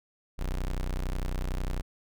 35% pulse tone, 31.04 Hz, B0, 10 cents sharp, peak -27 dBFS, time 0.38-1.82 s, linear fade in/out 20 ms, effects none

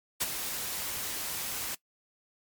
white noise with ADSR envelope, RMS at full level -27 dBFS, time 0.2-1.75 s, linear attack 17 ms, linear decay 34 ms, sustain -8 dB, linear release 6 ms, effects noise-tail reverb RT60 0.1 s tail -20 dB re dry + MP3 96 kbps

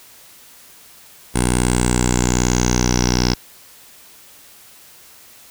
10% pulse tone with low-pass filter sweep, 61.2 Hz, B1, 15 cents flat, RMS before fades -17 dBFS, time 1.34-3.35 s, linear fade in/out 20 ms, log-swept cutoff 9400 to 5300 Hz, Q 9.3, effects white hiss -45 dBFS RMS until 5.5 s

